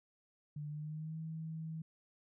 sine tone with pitch glide, 148.6 to 160.19 Hz, D3 to E3, +21 to -49 cents, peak -40 dBFS, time 0.56-1.82 s, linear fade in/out 5 ms, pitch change +130 cents, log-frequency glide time 0.69-1.18 s, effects none

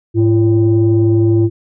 sine tone pair together, 106.67 / 339.1 Hz, G#2 / E4, +47 / +49 cents, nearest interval octave + minor sixth, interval 2002 cents, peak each -10 dBFS, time 0.14-1.5 s, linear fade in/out 50 ms, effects tanh soft clip ceiling -3 dBFS

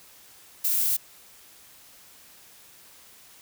violet noise, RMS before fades -24 dBFS, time 0.64-0.97 s, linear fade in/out 10 ms, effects white hiss -52 dBFS RMS until 3.41 s

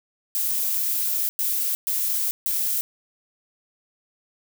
violet noise bursts at uneven times, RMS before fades -24 dBFS, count 4, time 0.35-1.29 / 1.39-1.75 / 1.87-2.31 / 2.46-2.81 s, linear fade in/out 0 ms, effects none

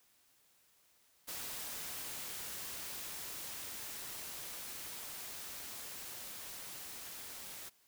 white noise with level ramp, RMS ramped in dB -43 to -48 dBFS, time 1.27-7.7 s, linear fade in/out 20 ms, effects white hiss -70 dBFS RMS until 7.87 s

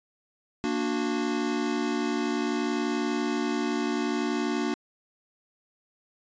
square chord, Bb augmented, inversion none, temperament equal with one note detuned, 233.1 / 293.7 / 365.5 Hz, Bb3 / D4 / F#4, 0 / 0 / -21 cents, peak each -31 / -30 / -32 dBFS, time 0.64-4.74 s, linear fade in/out 0 ms, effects resampled to 16000 Hz

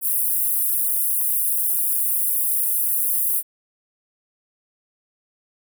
pink high-pass noise, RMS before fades -21 dBFS, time 0.01-3.43 s, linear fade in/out 50 ms, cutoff 10000 Hz, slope 48 dB/octave, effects none

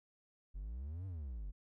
triangle exponential two-way sweep, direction up then down, 43.65 to 98 to 43.65 Hz, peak -39 dBFS, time 0.54-1.52 s, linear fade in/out 20 ms, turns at 1.06 s, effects none

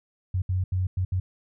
sine tone bursts at uneven times, 92.5 Hz, F#2, in tune, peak -22 dBFS, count 5, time 0.34-0.42 / 0.49-0.64 / 0.72-0.87 / 0.97-1.05 / 1.12-1.2 s, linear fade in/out 5 ms, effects none

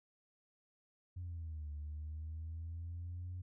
sine exponential two-way sweep, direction down then up, 90.9 to 73.42 to 90.9 Hz, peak -40 dBFS, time 1.16-3.42 s, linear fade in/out 10 ms, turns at 1.71 s, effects tanh soft clip ceiling -38 dBFS

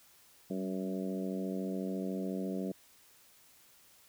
harmonic tone with a mistuned harmonic, 94 Hz, F#2, 28 cents sharp, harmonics 2 / 3 / 4 / 5 / 6 / 7, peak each -36 / -40 / -42 / -44 / -46 / -47 dBFS, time 0.5-2.72 s, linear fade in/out 5 ms, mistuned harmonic 2, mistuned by +35 cents, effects white hiss -62 dBFS RMS until 4.08 s

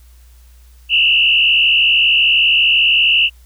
sine tone with frequency modulation, 2794 Hz, F7, in tune, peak -9 dBFS, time 0.89-3.3 s, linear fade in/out 50 ms, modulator 72.7 Hz, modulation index 2.1, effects added 60 Hz sine -41 dBFS peak until 3.45 s + white hiss -54 dBFS RMS until 3.45 s

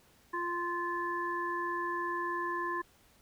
harmonic tone, 347.6 Hz, F4, 8 cents flat, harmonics 1 / 3 / 5, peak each -38 / -34 / -38 dBFS, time 0.33-2.82 s, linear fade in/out 10 ms, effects pink hiss -64 dBFS RMS until 3.21 s

